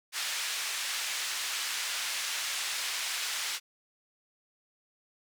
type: band-pass noise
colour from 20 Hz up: pink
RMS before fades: -34 dBFS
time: 0.12-3.6 s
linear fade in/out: 50 ms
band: 1900 to 8700 Hz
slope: 12 dB/octave
effects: none